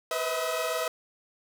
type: tone cluster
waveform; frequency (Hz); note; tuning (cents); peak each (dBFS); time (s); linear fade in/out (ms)
sawtooth; 486.7 / 505 / 644 / 1261; B4 / B4 / E5 / D#6; -25 / +39 / -41 / +23; -34 / -30 / -26 / -33; 0.11-0.88; 2
effects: none